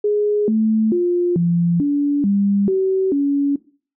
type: tone with pitch steps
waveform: sine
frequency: 416.5 / 219.2 / 352.2 / 171.4 / 287.3 / 200.1 / 380.7 / 282.5 Hz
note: G#4 / A3 / F4 / F3 / D4 / G3 / F#4 / C#4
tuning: +5 / -6 / +15 / -32 / -38 / +36 / +49 / +33 cents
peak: -14 dBFS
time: 0.04-3.56 s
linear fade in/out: 5 ms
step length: 440 ms
effects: noise-tail reverb RT60 0.4 s tail -18 dB re dry